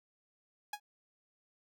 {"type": "tone with exponential decay", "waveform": "sawtooth", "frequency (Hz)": 830.6, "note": "G#5", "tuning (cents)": 0, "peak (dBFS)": -30, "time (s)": [0.73, 0.8], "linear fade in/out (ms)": 5, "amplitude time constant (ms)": 15, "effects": []}